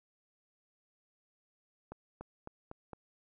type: accelerating click train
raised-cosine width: 1 ms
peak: -30 dBFS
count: 5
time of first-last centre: 1.92-2.933 s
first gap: 290 ms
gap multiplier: 0.91
effects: none